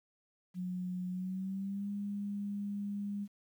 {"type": "tone with pitch glide", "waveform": "sine", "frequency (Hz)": [181.6, 202.7], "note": ["F#3", "G#3"], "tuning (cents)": [-32, -42], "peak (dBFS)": -35, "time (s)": [0.54, 3.28], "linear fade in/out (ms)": 50, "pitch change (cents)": 190, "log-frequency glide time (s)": [1.1, 1.9], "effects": ["11-bit"]}